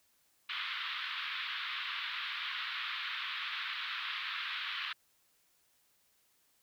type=band-pass noise; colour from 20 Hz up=white; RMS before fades=-39 dBFS; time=0.49-4.93 s; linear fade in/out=5 ms; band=1100 to 3800 Hz; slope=48 dB/octave; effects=white hiss -72 dBFS RMS until 6.62 s